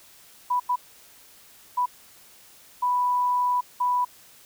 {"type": "tone bursts at uneven times", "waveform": "sine", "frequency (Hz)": 987.8, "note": "B5", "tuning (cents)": 0, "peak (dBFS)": -20, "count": 5, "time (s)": [[0.5, 0.6], [0.69, 0.76], [1.77, 1.86], [2.82, 3.61], [3.8, 4.05]], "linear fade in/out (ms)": 10, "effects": ["white hiss -52 dBFS RMS until 4.45 s"]}